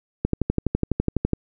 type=click train; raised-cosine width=3 ms; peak=-7 dBFS; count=14; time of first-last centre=0.25-1.333 s; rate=12 Hz; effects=none